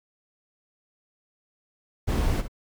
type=noise with echo; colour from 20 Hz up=brown; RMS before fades=-23 dBFS; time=2.07-2.42 s; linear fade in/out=20 ms; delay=62 ms; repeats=1; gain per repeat=-11 dB; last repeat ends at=2.482 s; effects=none